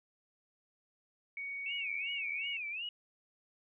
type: tone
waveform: sine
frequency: 2237 Hz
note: C#7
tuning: 15 cents sharp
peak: -38 dBFS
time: 1.37-2.57 s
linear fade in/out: 2 ms
type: tone with vibrato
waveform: sine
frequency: 2591 Hz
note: E7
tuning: 30 cents flat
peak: -37 dBFS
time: 1.66-2.89 s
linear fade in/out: 2 ms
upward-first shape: sine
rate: 2.7 Hz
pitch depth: 200 cents each way
effects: none